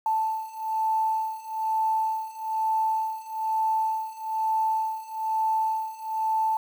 sine beating tone pair, 880 / 881.1 Hz, A5 / A5, 0 / +2 cents, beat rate 1.1 Hz, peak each -28 / -26 dBFS, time 0.06-6.57 s, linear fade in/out 2 ms, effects 8-bit

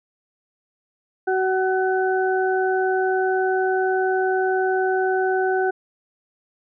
harmonic tone, 375.9 Hz, F#4, 27 cents sharp, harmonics 1 / 2 / 4, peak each -20 / -23 / -26 dBFS, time 1.27-5.71 s, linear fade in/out 10 ms, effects none

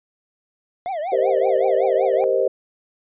triangle tone with vibrato, 682 Hz, F5, 41 cents flat, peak -21 dBFS, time 0.86-2.24 s, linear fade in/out 0 ms, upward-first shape triangle, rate 5.3 Hz, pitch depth 280 cents each way
sine chord, C minor seventh, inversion second, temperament equal, 392 / 466.2 / 523.3 / 622.3 Hz, G4 / Bb4 / C5 / Eb5, 0 / 0 / 0 / 0 cents, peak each -22 / -23 / -19 / -24 dBFS, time 1.12-2.48 s, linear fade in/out 5 ms
effects resampled to 8000 Hz

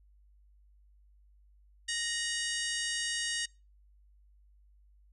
harmonic tone with a mistuned harmonic, 932.3 Hz, A#5, in tune, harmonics 2 / 3 / 4 / 5 / 6 / 7 / 8 / 9 / 10, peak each -37 / -39 / -40 / -41 / -42 / -42 / -43 / -44 / -44 dBFS, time 1.88-3.46 s, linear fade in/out 10 ms, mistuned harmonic 3, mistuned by +69 cents, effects noise-tail reverb RT60 0.3 s tail -25 dB re dry + added 50 Hz sine -59 dBFS peak until 5.12 s

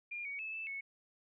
sine tone with pitch steps, 2409 / 2245 / 2609 / 2637 / 2203 Hz, D7 / C#7 / E7 / E7 / C#7, +43 / +21 / -18 / 0 / -11 cents, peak -39 dBFS, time 0.11-0.81 s, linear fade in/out 10 ms, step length 140 ms, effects none

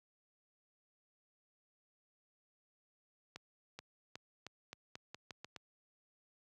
accelerating click train, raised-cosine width 0.2 ms, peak -29 dBFS, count 10, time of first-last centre 3.36-5.563 s, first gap 430 ms, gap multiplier 0.85, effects high-pass 80 Hz 12 dB/octave

